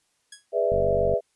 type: tone with exponential decay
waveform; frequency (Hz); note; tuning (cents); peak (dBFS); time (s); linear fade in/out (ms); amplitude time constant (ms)
5% pulse; 1664; G#6; +3; -25; 0.32-0.47; 5; 31
type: chord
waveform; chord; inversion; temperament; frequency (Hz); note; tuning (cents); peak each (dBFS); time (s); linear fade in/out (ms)
sine; E dominant seventh; first; just; 412 / 494.4 / 593.3 / 659.3; G#4 / B4 / D5 / E5; -14 / +2 / +18 / 0; -27 / -25 / -27 / -24; 0.52-1.21; 50
type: click train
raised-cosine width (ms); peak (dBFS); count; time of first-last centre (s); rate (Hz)
5; -20; 21; 0.72-1.137; 48
effects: white hiss -70 dBFS RMS until 1.35 s + resampled to 24000 Hz